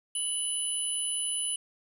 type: tone pair together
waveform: sine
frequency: 2958 / 9975 Hz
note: F#7 / D#9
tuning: -1 / +3 cents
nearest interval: octave + major sixth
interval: 2104 cents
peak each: -32 / -28 dBFS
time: 0.15-1.56 s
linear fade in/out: 5 ms
effects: tanh soft clip ceiling -25 dBFS + 10-bit